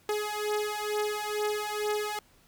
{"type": "beating tone pair", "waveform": "sawtooth", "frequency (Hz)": [419.5, 421.7], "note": ["G#4", "G#4"], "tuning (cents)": [17, 26], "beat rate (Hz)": 2.2, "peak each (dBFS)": -28, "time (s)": [0.09, 2.19], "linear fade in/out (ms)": 2, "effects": ["pink hiss -62 dBFS RMS until 2.47 s"]}